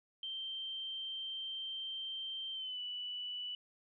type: tone with pitch glide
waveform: sine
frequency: 3136 to 2965 Hz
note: G7 to F#7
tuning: 0 to +3 cents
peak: -39 dBFS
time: 0.23-3.55 s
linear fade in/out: 2 ms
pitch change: -97 cents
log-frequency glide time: 2.53-2.8 s
effects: none